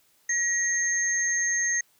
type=tone pair together; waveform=sine; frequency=1900 / 6391 Hz; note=A#6 / G8; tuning=+33 / +33 cents; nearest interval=octave + major sixth; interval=2100 cents; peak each=-26 / -25 dBFS; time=0.29-1.81 s; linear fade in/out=5 ms; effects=white hiss -64 dBFS RMS until 1.99 s